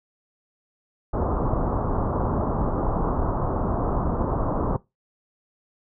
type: low-pass noise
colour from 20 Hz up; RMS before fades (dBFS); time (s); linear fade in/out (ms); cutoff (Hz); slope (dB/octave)
pink; -24; 1.13-4.77; 10; 1200; 48
effects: noise-tail reverb RT60 0.2 s tail -20 dB re dry